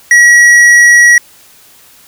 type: tone with hard clipping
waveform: sine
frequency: 1918 Hz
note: A#6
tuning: 49 cents sharp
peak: -3 dBFS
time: 0.11-1.18 s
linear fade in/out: 2 ms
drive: 9 dB
effects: white hiss -41 dBFS RMS until 2.07 s